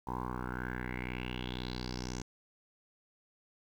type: tone with low-pass filter sweep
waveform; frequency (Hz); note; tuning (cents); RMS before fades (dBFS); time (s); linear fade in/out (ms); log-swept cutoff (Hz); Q
10% pulse; 62; B1; +7; -39; 0.07-2.22; 5; 930 to 6500; 5.6
effects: 10-bit